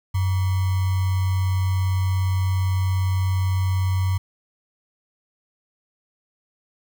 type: tone with sample-and-hold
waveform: sine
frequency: 93.7 Hz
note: F#2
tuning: 22 cents sharp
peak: -18 dBFS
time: 0.14-4.18 s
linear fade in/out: 10 ms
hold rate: 1050 Hz
effects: none